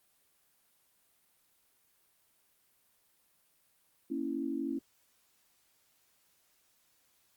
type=chord; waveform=sine; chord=A# diminished; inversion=none; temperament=equal; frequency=233.1 / 277.2 / 329.6 Hz; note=A#3 / C#4 / E4; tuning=0 / 0 / 0 cents; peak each=-40 / -35 / -37 dBFS; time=4.1-4.79 s; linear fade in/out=10 ms; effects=white hiss -71 dBFS RMS until 7.36 s + Opus 32 kbps